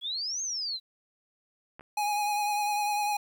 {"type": "exponential two-way sweep", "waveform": "sine", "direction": "up then down", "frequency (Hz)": [3279, 6520, 3900], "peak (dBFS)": -30, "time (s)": [0.01, 0.8], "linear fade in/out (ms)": 50, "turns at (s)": 0.42}
{"type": "clicks", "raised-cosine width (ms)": 0.5, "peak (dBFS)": [-29, -34], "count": 2, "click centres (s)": [1.795, 1.809]}
{"type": "tone with vibrato", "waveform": "square", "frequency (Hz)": 830.6, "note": "G#5", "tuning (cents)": 0, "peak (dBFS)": -27, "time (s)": [1.97, 3.17], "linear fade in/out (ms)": 5, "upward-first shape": "triangle", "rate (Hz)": 10, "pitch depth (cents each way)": 33}
{"effects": ["11-bit"]}